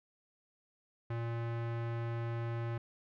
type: tone with low-pass filter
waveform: square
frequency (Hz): 116.54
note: A#2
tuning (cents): 0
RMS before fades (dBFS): -37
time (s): 1.1-2.78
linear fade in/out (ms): 5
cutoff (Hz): 2000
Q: 0.97
effects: none